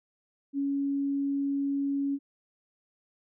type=tone; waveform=sine; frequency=279.1 Hz; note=C#4; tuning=12 cents sharp; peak=-26 dBFS; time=0.53-2.19 s; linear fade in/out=50 ms; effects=none